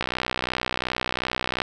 click train, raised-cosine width 0.3 ms, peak -8 dBFS, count 102, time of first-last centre 0.01-1.618 s, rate 62.8 Hz, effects none

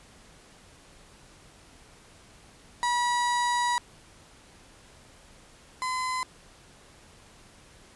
35% pulse tone pair in turn, 968 / 1020.4 Hz, B5 / C6, -35 / -44 cents, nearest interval minor second, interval 91 cents, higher second, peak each -22 / -26 dBFS, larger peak first, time 2.83-3.78 / 5.82-6.23 s, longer first, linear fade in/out 0 ms, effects pink hiss -54 dBFS RMS until 7.95 s + resampled to 24000 Hz

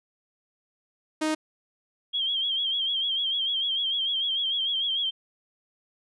sawtooth tone, 311.1 Hz, D#4, in tune, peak -20 dBFS, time 1.21-1.35 s, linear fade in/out 10 ms
sine tone with vibrato, 3229 Hz, G#7, 49 cents flat, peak -24 dBFS, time 2.13-5.11 s, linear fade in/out 20 ms, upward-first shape sine, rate 6.7 Hz, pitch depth 72 cents each way
effects resampled to 24000 Hz

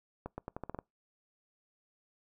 accelerating click train, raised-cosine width 1 ms, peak -25 dBFS, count 8, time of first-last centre 0.26-0.789 s, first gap 120 ms, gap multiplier 0.84, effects noise-tail reverb RT60 0.2 s tail -25 dB re dry

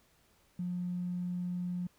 triangle tone, 178.1 Hz, F3, 34 cents sharp, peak -29 dBFS, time 0.59-1.87 s, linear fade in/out 5 ms, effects tanh soft clip ceiling -31 dBFS + pink hiss -68 dBFS RMS until 1.98 s

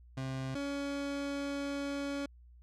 30% pulse tone pair in turn, 132.3 / 281.5 Hz, C3 / C#4, +20 / +27 cents, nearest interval octave + minor second, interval 1307 cents, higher second, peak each -33 / -32 dBFS, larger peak second, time 0.17-0.55 / 0.55-2.26 s, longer second, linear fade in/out 5 ms, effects added 60 Hz sine -54 dBFS peak until 2.62 s + low-pass 7000 Hz 12 dB/octave

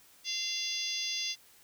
harmonic tone, 689 Hz, F5, 24 cents flat, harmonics 3 / 4 / 5 / 6 / 7 / 8 / 9, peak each -44 / -40 / -38 / -45 / -36 / -44 / -40 dBFS, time 0.24-1.36 s, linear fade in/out 50 ms, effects white hiss -60 dBFS RMS until 1.63 s

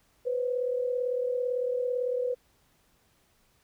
sine tone pair together, 493.9 / 531.8 Hz, B4 / C5, 0 / +28 cents, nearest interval minor second, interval 128 cents, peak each -27 / -34 dBFS, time 0.25-2.35 s, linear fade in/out 20 ms, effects pink hiss -67 dBFS RMS until 3.63 s

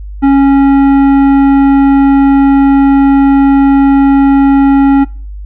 sine tone with tanh clipping, 275.7 Hz, C#4, 9 cents flat, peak -5 dBFS, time 0.22-5.05 s, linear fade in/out 20 ms, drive 12 dB, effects noise-tail reverb RT60 0.4 s tail -23 dB re dry + added 50 Hz sine -21 dBFS peak until 5.45 s

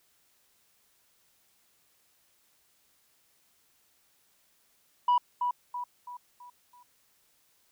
sine tone with echo, 979 Hz, B5, 15 cents flat, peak -18 dBFS, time 5.08-5.18 s, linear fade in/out 5 ms, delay 330 ms, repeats 5, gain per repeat -7 dB, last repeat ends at 6.83 s, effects tanh soft clip ceiling -19 dBFS + white hiss -68 dBFS RMS until 7.71 s

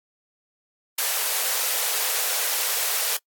white high-pass noise, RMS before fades -24 dBFS, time 0.98-3.17 s, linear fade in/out 5 ms, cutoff 420 Hz, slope 96 dB/octave, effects noise-tail reverb RT60 0.1 s tail -25 dB re dry + AAC 64 kbps

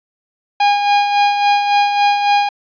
45% pulse tone with tremolo, 816 Hz, G#5, 31 cents flat, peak -9 dBFS, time 0.6-2.49 s, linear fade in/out 5 ms, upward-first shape sine, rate 3.6 Hz, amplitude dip 50%, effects resampled to 11025 Hz + 8-bit

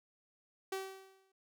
sawtooth tone with exponential decay, 383.8 Hz, G4, 37 cents flat, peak -31 dBFS, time 0.72-1.32 s, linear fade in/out 5 ms, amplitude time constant 130 ms, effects none

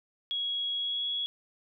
sine tone with pitch glide, 3322 to 3349 Hz, G#7 to G#7, 0 to +14 cents, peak -29 dBFS, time 0.31-1.26 s, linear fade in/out 0 ms, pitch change +14 cents, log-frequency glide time 0.76-1.06 s, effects none

